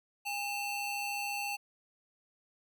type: ring-modulated tone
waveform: 35% pulse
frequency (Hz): 1760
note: A6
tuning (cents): 0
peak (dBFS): -29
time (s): 0.25-1.57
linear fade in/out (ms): 20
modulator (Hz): 947
effects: none